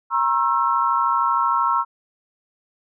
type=tone cluster; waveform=sine; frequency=945 / 1078 / 1332 Hz; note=A#5 / C#6 / E6; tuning=+23 / -49 / +18 cents; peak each=-21 dBFS; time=0.1-1.85 s; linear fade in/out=50 ms; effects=none